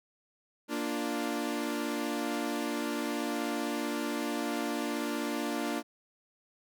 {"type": "chord", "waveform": "sawtooth", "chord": "Bb major", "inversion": "none", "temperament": "equal", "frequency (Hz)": [233.1, 293.7, 349.2], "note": ["Bb3", "D4", "F4"], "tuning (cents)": [0, 0, 0], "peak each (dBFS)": [-32, -30, -34], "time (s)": [0.68, 5.83], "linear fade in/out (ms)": 50, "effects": []}